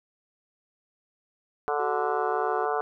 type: harmonic tone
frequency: 146.83 Hz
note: D3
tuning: in tune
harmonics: 3 / 4 / 5 / 6 / 7 / 8 / 9 / 10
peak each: -29 / -38 / -29 / -36 / -34 / -34 / -36 / -37 dBFS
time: 1.68-2.81 s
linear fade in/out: 0 ms
type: tone with vibrato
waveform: triangle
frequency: 377.5 Hz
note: F#4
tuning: 35 cents sharp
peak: -31 dBFS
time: 1.79-2.66 s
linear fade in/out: 10 ms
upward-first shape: triangle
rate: 3.6 Hz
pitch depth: 14 cents each way
effects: none